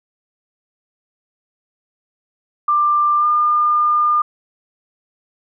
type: tone with pitch glide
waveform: sine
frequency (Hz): 1187 to 1207.1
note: D6 to D6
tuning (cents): +18 to +47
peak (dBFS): -12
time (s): 2.68-4.22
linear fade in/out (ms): 5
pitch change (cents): +29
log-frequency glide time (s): 3.18-3.25
effects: none